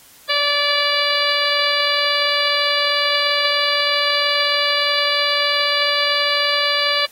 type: harmonic tone with a mistuned harmonic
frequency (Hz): 579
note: D5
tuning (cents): -25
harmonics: 1 / 2 / 3 / 4 / 5 / 6 / 7 / 8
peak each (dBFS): -24 / -24 / -24 / -24 / -24 / -24 / -24 / -24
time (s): 0.29-7.06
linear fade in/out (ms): 10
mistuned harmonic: 8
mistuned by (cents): +29
effects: white hiss -47 dBFS RMS until 7.11 s + AAC 48 kbps